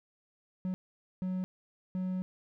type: tone bursts at uneven times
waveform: triangle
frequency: 185 Hz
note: F#3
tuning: in tune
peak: -29 dBFS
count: 3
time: 0.65-0.74 / 1.22-1.44 / 1.95-2.22 s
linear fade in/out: 0 ms
effects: none